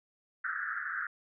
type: band-pass noise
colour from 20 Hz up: pink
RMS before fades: -36 dBFS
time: 0.44-1.07 s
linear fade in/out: 5 ms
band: 1300 to 1800 Hz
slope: 96 dB/octave
effects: none